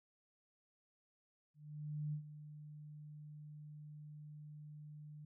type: tone with ADSR envelope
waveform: sine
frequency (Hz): 150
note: D3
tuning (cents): +37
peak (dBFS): -37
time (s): 1.54-5.25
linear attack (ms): 590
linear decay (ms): 91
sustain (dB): -13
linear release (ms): 4
effects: none